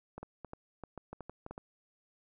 clicks, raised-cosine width 1 ms, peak -29 dBFS, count 12, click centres 0.18 / 0.23 / 0.447 / 0.534 / 0.837 / 0.977 / 1.13 / 1.207 / 1.296 / 1.464 / 1.51 / 1.579 s, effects none

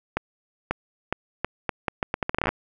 accelerating click train, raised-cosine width 0.5 ms, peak -8 dBFS, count 18, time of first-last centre 0.17-2.49 s, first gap 540 ms, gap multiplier 0.77, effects none

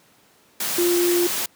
sine tone in noise, 349.2 Hz, F4, in tune, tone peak -17 dBFS, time 0.78-1.27 s, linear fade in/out 5 ms, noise white, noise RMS -25 dBFS, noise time 0.6-1.46 s, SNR +5 dB, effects pink hiss -56 dBFS RMS until 1.55 s + high-pass 150 Hz 12 dB/octave

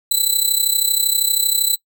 10% pulse tone with amplitude modulation, 4000 Hz, B7, 21 cents sharp, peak -4 dBFS, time 0.11-1.76 s, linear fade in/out 5 ms, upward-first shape sine, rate 32.7 Hz, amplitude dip 75%, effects noise-tail reverb RT60 0.1 s tail -22 dB re dry

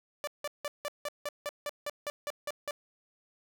sawtooth tone bursts, 585 Hz, D5, 7 cents flat, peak -29 dBFS, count 13, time 0.24-2.709 s, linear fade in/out 0 ms, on 33 ms, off 170 ms, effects none

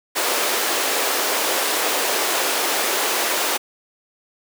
pink high-pass noise, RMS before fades -21 dBFS, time 0.15-3.58 s, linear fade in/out 20 ms, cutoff 370 Hz, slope 24 dB/octave, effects none

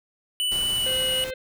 square tone with pitch glide, 2975 to 2926 Hz, F#7 to F#7, +9 to -20 cents, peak -23 dBFS, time 0.4-1.24 s, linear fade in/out 0 ms, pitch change -29 cents, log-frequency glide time 0.75-0.94 s
pink noise, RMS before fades -37 dBFS, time 0.51-1.31 s, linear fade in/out 10 ms
harmonic tone, 518 Hz, C5, 17 cents flat, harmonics 1 / 3 / 4 / 5 / 6 / 7 / 8, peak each -30 / -40 / -42 / -44 / -46 / -47 / -48 dBFS, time 0.86-1.34 s, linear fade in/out 5 ms
effects none

